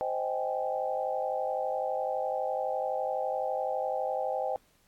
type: chord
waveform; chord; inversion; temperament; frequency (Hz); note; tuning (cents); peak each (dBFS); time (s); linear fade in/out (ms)
sine; Ab major seventh; first; just; 519.1 / 623 / 778.7 / 830.6; C5 / Eb5 / G5 / Ab5; -14 / +2 / -12 / 0; -33 / -34 / -33 / -39; 0.01-4.56; 0
effects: pink hiss -67 dBFS RMS until 4.87 s + AAC 64 kbps